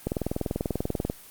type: click train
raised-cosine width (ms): 2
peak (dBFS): -13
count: 22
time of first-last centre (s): 0.07-1.099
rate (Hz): 20.4
effects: white hiss -48 dBFS RMS until 1.3 s + Opus 24 kbps